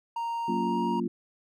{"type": "tone with pitch glide", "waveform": "triangle", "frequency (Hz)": [930, 941.9], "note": ["A#5", "A#5"], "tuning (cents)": [-4, 18], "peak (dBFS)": -27, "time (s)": [0.16, 1], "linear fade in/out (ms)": 5, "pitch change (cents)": 22, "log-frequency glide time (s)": [0.58, 0.8]}
{"type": "chord", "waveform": "sine", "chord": "Gb major seventh", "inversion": "none", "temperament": "equal with one note detuned", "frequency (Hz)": [185, 233.1, 279.6, 349.2], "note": ["Gb3", "Bb3", "Db4", "F4"], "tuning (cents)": [0, 0, 15, 0], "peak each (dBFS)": [-33, -30, -36, -32], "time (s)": [0.48, 1.08], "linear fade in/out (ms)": 5}
{"effects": []}